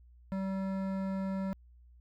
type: tone with hard clipping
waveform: sine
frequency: 192.1 Hz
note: G3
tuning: 35 cents flat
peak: -34 dBFS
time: 0.32-1.53 s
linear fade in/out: 0 ms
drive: 14 dB
effects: added 60 Hz sine -55 dBFS peak until 2 s